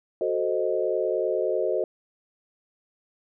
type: chord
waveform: sine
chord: F# diminished seventh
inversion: none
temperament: equal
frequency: 370 / 440 / 523.3 / 622.3 Hz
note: F#4 / A4 / C5 / Eb5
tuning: 0 / 0 / 0 / 0 cents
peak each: -28 dBFS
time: 0.21-1.84 s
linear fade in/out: 2 ms
effects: none